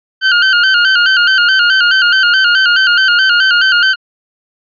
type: tone with vibrato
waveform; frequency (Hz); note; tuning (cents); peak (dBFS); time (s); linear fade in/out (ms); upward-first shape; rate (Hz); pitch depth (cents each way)
sawtooth; 1480; F#6; 0; -3; 0.21-3.96; 50; square; 4.7; 68
effects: resampled to 11025 Hz